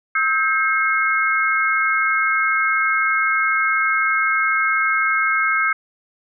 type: tone cluster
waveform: sine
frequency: 1287 / 1582 / 2163 Hz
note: E6 / G6 / C#7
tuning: -42 / +15 / -43 cents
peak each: -20 dBFS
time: 0.15-5.73 s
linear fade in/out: 5 ms
effects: none